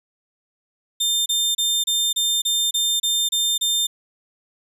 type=tone bursts; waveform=sawtooth; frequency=3600 Hz; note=A7; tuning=39 cents sharp; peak=-15 dBFS; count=10; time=1-3.87 s; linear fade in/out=10 ms; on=260 ms; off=30 ms; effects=resampled to 32000 Hz